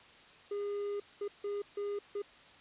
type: tone bursts at uneven times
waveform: triangle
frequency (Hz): 407.5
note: G#4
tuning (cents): -33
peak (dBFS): -32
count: 5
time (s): 0.51-1 / 1.21-1.28 / 1.44-1.62 / 1.77-1.99 / 2.15-2.22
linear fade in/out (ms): 5
effects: white hiss -57 dBFS RMS until 2.6 s + resampled to 8000 Hz